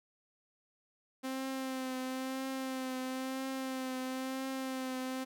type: tone with vibrato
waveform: sawtooth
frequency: 261.6 Hz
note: C4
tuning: in tune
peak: -32 dBFS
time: 1.23-5.25 s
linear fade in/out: 20 ms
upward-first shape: triangle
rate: 1 Hz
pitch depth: 30 cents each way
effects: none